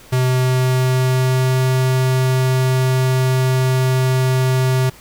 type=tone with pitch glide; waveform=square; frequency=128 to 129.56 Hz; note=C3 to C3; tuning=-38 to -17 cents; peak=-14 dBFS; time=0.12-4.9 s; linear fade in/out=10 ms; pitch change=+21 cents; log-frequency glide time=0.25-1.62 s; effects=pink hiss -43 dBFS RMS until 5 s